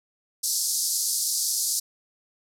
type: band-pass noise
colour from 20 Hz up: pink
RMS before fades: -26 dBFS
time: 0.43-1.8 s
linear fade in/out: 10 ms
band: 4600 to 13000 Hz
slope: 48 dB/octave
effects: none